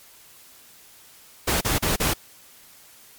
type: noise bursts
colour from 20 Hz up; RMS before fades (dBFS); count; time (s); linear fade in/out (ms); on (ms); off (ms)
pink; -22; 4; 1.47-2.138; 10; 140; 36
effects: white hiss -50 dBFS RMS until 3.18 s + MP3 96 kbps